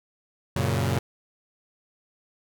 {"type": "chord", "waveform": "sawtooth", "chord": "F# major", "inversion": "none", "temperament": "equal", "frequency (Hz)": [92.5, 116.54, 138.59], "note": ["F#2", "A#2", "C#3"], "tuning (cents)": [0, 0, 0], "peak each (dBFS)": -23, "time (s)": [0.56, 0.99], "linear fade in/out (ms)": 5, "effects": []}